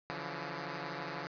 5% pulse tone cluster, 142.9 / 167.8 / 180 Hz, D3 / E3 / F#3, -47 / +31 / -47 cents, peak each -31 / -31 / -34 dBFS, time 0.1-1.27 s, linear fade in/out 0 ms, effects resampled to 11025 Hz + 10-bit

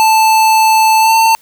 square tone with pitch glide, 880 to 896.9 Hz, A5 to A5, 0 to +33 cents, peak -7 dBFS, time 0-1.35 s, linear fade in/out 0 ms, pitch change +33 cents, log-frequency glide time 1-1.14 s, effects white hiss -48 dBFS RMS until 1.41 s

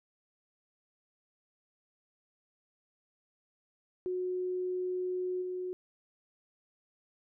sine tone with level steps, 365.3 Hz, F#4, 22 cents flat, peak -31 / -34 dBFS, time 4.06-5.73 s, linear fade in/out 0 ms, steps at 5.41 s, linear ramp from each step 20 ms, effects none

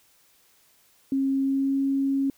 sine tone with pitch glide, 270.6 to 273.3 Hz, C#4 to C#4, -42 to -24 cents, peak -21 dBFS, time 1.12-2.3 s, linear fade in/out 2 ms, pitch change +18 cents, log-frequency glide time 1.4-1.78 s, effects white hiss -61 dBFS RMS until 2.37 s

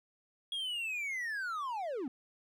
triangle linear sweep, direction down, 3322 to 234.9 Hz, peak -33 dBFS, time 0.52-2.08 s, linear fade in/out 2 ms, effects none

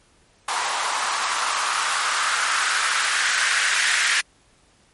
blue noise with band-pass filter sweep, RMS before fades -22 dBFS, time 0.48-4.21 s, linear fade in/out 5 ms, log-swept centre 920 to 1800 Hz, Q 2.8, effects pink hiss -58 dBFS RMS until 4.93 s + MP3 48 kbps

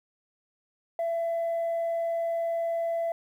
sine tone with vibrato, 670 Hz, E5, 28 cents sharp, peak -24 dBFS, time 0.99-3.12 s, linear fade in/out 2 ms, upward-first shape sine, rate 20 Hz, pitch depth 8 cents each way, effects tanh soft clip ceiling -24 dBFS + 10-bit

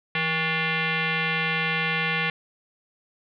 sine tone with frequency modulation, 164.81 Hz, E3, in tune, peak -22 dBFS, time 0.15-2.3 s, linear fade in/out 2 ms, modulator 640 Hz, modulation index 4.4, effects none

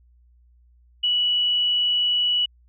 sine tone, 2943 Hz, F#7, 10 cents flat, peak -18 dBFS, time 1.03-2.46 s, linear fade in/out 10 ms, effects added 60 Hz sine -53 dBFS peak until 2.68 s

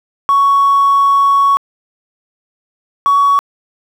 triangle tone pair in turn, 1114 / 1123.7 Hz, C#6 / C#6, +8 / +23 cents, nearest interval unison, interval 15 cents, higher second, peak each -4 dBFS, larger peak neither, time 0.29-1.57 / 3.06-3.39 s, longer first, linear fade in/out 0 ms, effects tanh soft clip ceiling -4 dBFS + 7-bit

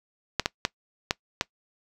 clicks, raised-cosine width 0.2 ms, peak -5 dBFS, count 5, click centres 0.397 / 0.459 / 0.651 / 1.109 / 1.411 s, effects noise-tail reverb RT60 0.1 s tail -22 dB re dry

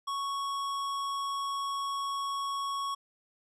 sine tone with hard clipping, 1109 Hz, C#6, in tune, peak -33 dBFS, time 0.07-2.95 s, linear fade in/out 10 ms, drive 14 dB, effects none

